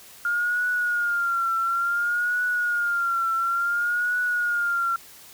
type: tone with vibrato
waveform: sine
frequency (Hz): 1409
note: F6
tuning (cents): +15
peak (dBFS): -21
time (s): 0.25-4.96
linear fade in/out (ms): 2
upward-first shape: triangle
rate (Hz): 0.57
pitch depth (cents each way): 81
effects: white hiss -47 dBFS RMS until 5.33 s